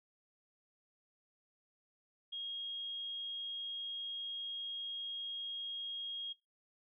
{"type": "tone", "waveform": "sine", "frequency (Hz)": 3265, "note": "G#7", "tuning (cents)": -30, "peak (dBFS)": -40, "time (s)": [2.32, 6.33], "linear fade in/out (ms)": 10, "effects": ["noise-tail reverb RT60 0.2 s tail -19 dB re dry"]}